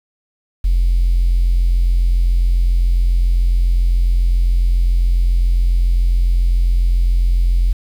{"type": "tone", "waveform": "triangle", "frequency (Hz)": 43.65, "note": "F1", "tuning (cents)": 0, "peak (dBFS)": -7, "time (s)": [0.64, 7.73], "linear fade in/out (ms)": 10, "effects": ["tanh soft clip ceiling -8 dBFS", "7-bit"]}